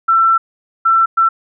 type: tone bursts at uneven times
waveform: sine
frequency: 1341 Hz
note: E6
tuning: 29 cents sharp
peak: -8 dBFS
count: 3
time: 0.08-0.38 / 0.85-1.06 / 1.17-1.29 s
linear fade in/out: 10 ms
effects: none